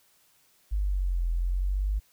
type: exponential two-way sweep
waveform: sine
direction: down then up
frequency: 51.8 to 42 to 51.8 Hz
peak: -24 dBFS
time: 0.71-2 s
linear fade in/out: 20 ms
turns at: 1.29 s
effects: white hiss -64 dBFS RMS until 2.12 s